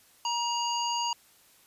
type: harmonic tone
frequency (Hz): 948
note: A#5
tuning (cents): +29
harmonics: 1 / 3 / 5 / 7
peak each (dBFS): -29 / -34 / -36 / -37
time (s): 0.25-1.13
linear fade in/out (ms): 2
effects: white hiss -60 dBFS RMS until 1.66 s + resampled to 32000 Hz